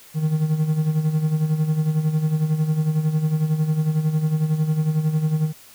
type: tone with tremolo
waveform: triangle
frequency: 155.56 Hz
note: D#3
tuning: in tune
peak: -13 dBFS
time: 0.14-5.53 s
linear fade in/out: 50 ms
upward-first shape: sine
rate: 11 Hz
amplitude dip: 65%
effects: white hiss -47 dBFS RMS until 5.74 s